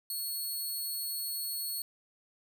5% pulse tone, 4348 Hz, C#8, 34 cents flat, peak -27 dBFS, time 0.1-1.82 s, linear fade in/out 2 ms, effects none

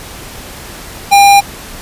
square tone, 802 Hz, G5, 39 cents sharp, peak -3 dBFS, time 1.11-1.41 s, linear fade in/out 20 ms, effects pink hiss -29 dBFS RMS until 1.81 s + resampled to 32000 Hz

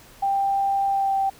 sine tone with pitch glide, 789 to 779.9 Hz, G5 to G5, +11 to -9 cents, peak -19 dBFS, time 0.22-1.3 s, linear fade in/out 10 ms, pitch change -20 cents, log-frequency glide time 0.89-1.17 s, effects pink hiss -49 dBFS RMS until 1.39 s

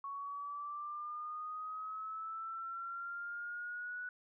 sine linear sweep, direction up, 1108.7 to 1479 Hz, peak -40 dBFS, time 0.04-4.09 s, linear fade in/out 2 ms, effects none

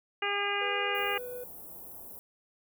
harmonic tone, 405 Hz, G#4, 43 cents flat, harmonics 1 / 2 / 3 / 4 / 5 / 6 / 7, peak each -36 / -36 / -36 / -36 / -36 / -36 / -36 dBFS, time 0.22-1.18 s, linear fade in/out 5 ms
triangle tone, 493.9 Hz, B4, in tune, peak -36 dBFS, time 0.61-1.44 s, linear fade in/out 5 ms
white band-stop noise, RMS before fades -46 dBFS, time 0.95-2.19 s, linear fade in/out 0 ms, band 830 to 12000 Hz, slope 24 dB/octave
effects none

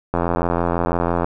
click train, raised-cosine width 1 ms, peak -5 dBFS, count 96, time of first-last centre 0.14-1.245 s, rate 86 Hz, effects none

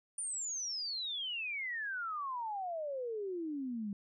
sine exponential sweep, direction down, 9397 to 196 Hz, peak -36 dBFS, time 0.18-3.93 s, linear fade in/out 2 ms, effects none

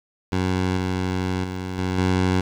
15% pulse tone with level steps, 92.5 Hz, F#2, in tune, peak -14 / -16 / -21 / -16 / -12 dBFS, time 0.32-2.41 s, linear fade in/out 5 ms, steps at 0.77 / 1.44 / 1.78 / 1.98 s, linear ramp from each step 2 ms, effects low-pass 6000 Hz 12 dB/octave + 7-bit

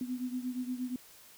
sine beating tone pair, 249 / 257.5 Hz, B3 / C4, +14 / -28 cents, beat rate 8.5 Hz, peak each -35 / -39 dBFS, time 0.01-0.96 s, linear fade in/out 2 ms, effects white hiss -56 dBFS RMS until 1.37 s

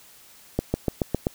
accelerating click train, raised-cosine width 2 ms, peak -8 dBFS, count 6, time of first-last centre 0.59-1.269 s, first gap 150 ms, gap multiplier 0.95, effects white hiss -51 dBFS RMS until 1.34 s

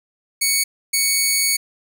10% pulse tone pair in turn, 2228 / 2228 Hz, C#7 / C#7, +8 / +8 cents, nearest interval unison, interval 0 cents, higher neither, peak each -7 dBFS, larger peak neither, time 0.41-0.64 / 0.93-1.57 s, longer second, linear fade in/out 10 ms, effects none

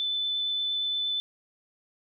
sine tone with vibrato, 3512 Hz, A7, 4 cents flat, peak -26 dBFS, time 0-1.2 s, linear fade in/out 0 ms, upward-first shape triangle, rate 8.6 Hz, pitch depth 8 cents each way, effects none

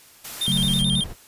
white noise, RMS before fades -35 dBFS, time 0.24-0.82 s, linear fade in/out 10 ms
square tone with vibrato, 3400 Hz, G#7, 40 cents sharp, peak -22 dBFS, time 0.41-1.04 s, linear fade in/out 5 ms, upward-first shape square, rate 9.2 Hz, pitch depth 110 cents each way
sine chord, F# minor, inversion second, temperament equal, 138.59 / 185 / 220 Hz, C#3 / F#3 / A3, 0 / 0 / 0 cents, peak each -25 / -24 / -28 dBFS, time 0.48-1.01 s, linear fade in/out 0 ms
brown noise with tremolo, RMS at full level -30 dBFS, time 0.51-1.16 s, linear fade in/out 50 ms, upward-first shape sine, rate 17 Hz, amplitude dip 45%
effects white hiss -50 dBFS RMS until 1.27 s + resampled to 32000 Hz

